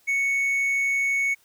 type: tone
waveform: triangle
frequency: 2217 Hz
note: C#7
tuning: in tune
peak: -19 dBFS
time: 0.07-1.35 s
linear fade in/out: 20 ms
effects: white hiss -61 dBFS RMS until 1.44 s